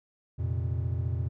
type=chord; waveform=triangle; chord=F suspended fourth; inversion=none; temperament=just; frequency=87.31 / 116.41 / 130.96 Hz; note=F2 / Bb2 / C3; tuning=0 / -2 / +2 cents; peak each=-28 / -30 / -33 dBFS; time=0.38-1.29 s; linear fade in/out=20 ms; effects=none